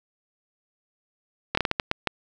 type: slowing click train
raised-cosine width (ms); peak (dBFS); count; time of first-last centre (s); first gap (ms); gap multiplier
0.3; -6; 8; 1.55-2.073; 24; 1.37
effects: none